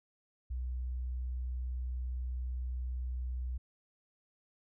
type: tone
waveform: sine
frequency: 62.4 Hz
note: B1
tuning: 19 cents sharp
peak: -34 dBFS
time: 0.5-3.58 s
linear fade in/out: 10 ms
effects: none